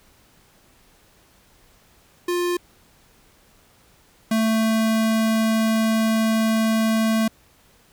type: tone pair in turn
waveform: square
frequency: 352.3 / 221.9 Hz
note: F4 / A3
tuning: +15 / +15 cents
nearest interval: minor sixth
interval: 800 cents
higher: first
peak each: -21 / -18 dBFS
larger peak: second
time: 2.28-2.57 / 4.31-7.28 s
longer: second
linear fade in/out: 5 ms
effects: pink hiss -56 dBFS RMS until 7.92 s